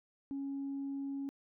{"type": "tone", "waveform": "sine", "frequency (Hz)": 276.3, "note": "C#4", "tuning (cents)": -6, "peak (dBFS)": -35, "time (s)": [0.31, 1.29], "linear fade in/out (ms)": 0, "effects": ["tanh soft clip ceiling -33 dBFS"]}